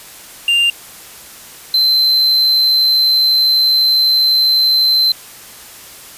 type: tone pair in turn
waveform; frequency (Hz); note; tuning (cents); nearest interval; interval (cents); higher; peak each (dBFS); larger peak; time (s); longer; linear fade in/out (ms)
triangle; 2794 / 4086; F7 / C8; 0 / -42; perfect fifth; 658; second; -8; neither; 0.48-0.7 / 1.74-5.12; second; 2
effects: white hiss -36 dBFS RMS until 6.17 s + resampled to 32000 Hz